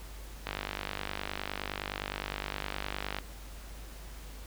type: click train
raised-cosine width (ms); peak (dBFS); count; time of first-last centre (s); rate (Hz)
0.3; -17; 136; 0.47-3.186; 49.7
effects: added 50 Hz sine -44 dBFS peak until 4.46 s + pink hiss -51 dBFS RMS until 4.46 s